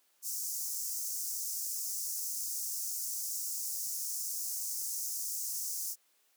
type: high-pass noise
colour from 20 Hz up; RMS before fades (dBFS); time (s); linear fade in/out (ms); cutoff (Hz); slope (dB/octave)
pink; -37; 0.22-5.96; 50; 5500; 48
effects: white hiss -71 dBFS RMS until 6.36 s + high-pass 300 Hz 12 dB/octave